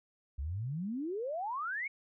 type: exponential sweep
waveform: sine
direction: up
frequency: 63.8 to 2274 Hz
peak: -34 dBFS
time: 0.38-1.88 s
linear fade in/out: 10 ms
effects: none